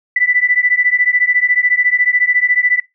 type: beating tone pair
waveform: sine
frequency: 1975.5 / 1989.5 Hz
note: B6 / B6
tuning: 0 / +12 cents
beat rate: 14 Hz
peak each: -14 dBFS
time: 0.16-2.8 s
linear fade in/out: 5 ms
effects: noise-tail reverb RT60 0.2 s tail -20 dB re dry